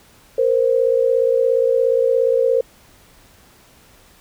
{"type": "tone pair together", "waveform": "sine", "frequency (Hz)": [466.2, 523.3], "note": ["A#4", "C5"], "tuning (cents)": [0, 0], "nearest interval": "major second", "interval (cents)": 200, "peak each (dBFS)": -16, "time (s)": [0.38, 2.61], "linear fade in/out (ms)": 5, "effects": ["pink hiss -50 dBFS RMS until 4.2 s"]}